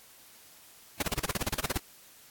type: noise bursts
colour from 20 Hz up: pink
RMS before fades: -29 dBFS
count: 14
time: 1-1.778 s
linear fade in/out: 5 ms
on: 24 ms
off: 34 ms
effects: white hiss -55 dBFS RMS until 2.3 s + AAC 64 kbps